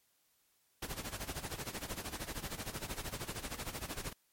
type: noise with tremolo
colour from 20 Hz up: pink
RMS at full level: -39 dBFS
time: 0.82-4.13 s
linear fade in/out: 5 ms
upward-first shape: sine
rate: 13 Hz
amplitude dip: 80%
effects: white hiss -74 dBFS RMS until 4.32 s + MP3 64 kbps